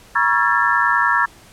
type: tone cluster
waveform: sine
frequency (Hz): 956 / 1111 / 1353 / 1654 / 1764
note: A#5 / C#6 / E6 / G#6 / A6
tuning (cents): +43 / +4 / +45 / -8 / +4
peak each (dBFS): -20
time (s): 0.15-1.26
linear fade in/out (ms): 10
effects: pink hiss -46 dBFS RMS until 1.52 s + low-pass 12000 Hz 12 dB/octave